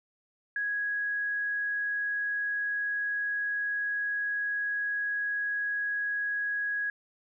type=tone; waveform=sine; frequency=1661.2 Hz; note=G#6; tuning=in tune; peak=-28 dBFS; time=0.56-6.9 s; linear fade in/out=2 ms; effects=none

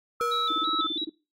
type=tone; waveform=sine; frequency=1300 Hz; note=E6; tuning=24 cents flat; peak=-26 dBFS; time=0.2-0.87 s; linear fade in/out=5 ms
type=tone with exponential decay; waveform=square; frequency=475.4 Hz; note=A#4; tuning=34 cents sharp; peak=-27 dBFS; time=0.21-0.9 s; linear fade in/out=0 ms; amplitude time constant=150 ms
type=tone with vibrato; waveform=sine; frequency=3700 Hz; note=A#7; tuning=14 cents flat; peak=-28 dBFS; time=0.31-1.05 s; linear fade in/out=10 ms; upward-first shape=square; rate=3 Hz; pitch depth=79 cents each way
type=tone bursts; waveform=sine; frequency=316.3 Hz; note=D#4; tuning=29 cents sharp; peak=-30 dBFS; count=11; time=0.5-1.095 s; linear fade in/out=5 ms; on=25 ms; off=32 ms
effects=noise-tail reverb RT60 0.3 s tail -21 dB re dry + AAC 48 kbps

